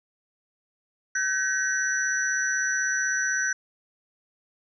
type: tone cluster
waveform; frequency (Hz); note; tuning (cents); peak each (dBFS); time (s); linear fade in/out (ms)
sine; 1529 / 1665 / 1885 / 5910; G6 / G#6 / A#6 / F#8; -44 / +4 / +19 / -3; -25 / -33 / -34 / -29; 1.15-3.53; 5
effects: none